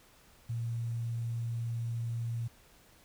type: tone with quantisation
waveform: sine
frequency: 116.6 Hz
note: A#2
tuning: 1 cent sharp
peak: -32 dBFS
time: 0.49-2.48 s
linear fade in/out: 10 ms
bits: 10
effects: pink hiss -61 dBFS RMS until 3.04 s